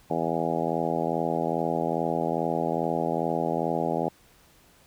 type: harmonic tone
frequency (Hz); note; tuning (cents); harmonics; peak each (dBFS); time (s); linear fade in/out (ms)
82.41; E2; 0; 2 / 3 / 4 / 5 / 6 / 7 / 8 / 9 / 10; -33 / -33 / -33 / -33 / -33 / -33 / -33 / -33 / -33; 0.1-4.09; 5
effects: pink hiss -58 dBFS RMS until 4.86 s